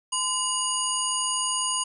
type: harmonic tone with a mistuned harmonic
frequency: 962 Hz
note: B5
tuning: 46 cents flat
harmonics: 1 / 3 / 5 / 7 / 9 / 10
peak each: -30 / -30 / -36 / -30 / -33 / -31 dBFS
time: 0.12-1.84 s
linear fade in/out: 10 ms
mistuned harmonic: 1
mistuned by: +95 cents
effects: none